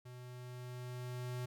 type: tone with level ramp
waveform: square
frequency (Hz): 124.4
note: B2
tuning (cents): +13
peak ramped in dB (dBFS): -50 to -39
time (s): 0.05-1.46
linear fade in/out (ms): 10
effects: none